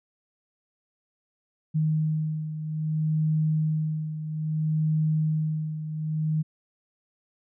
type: beating tone pair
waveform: sine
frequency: 155.56 / 156.17 Hz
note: D#3 / D#3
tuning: 0 / +7 cents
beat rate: 0.61 Hz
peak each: -24 / -30 dBFS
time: 1.74-6.43 s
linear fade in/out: 20 ms
effects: none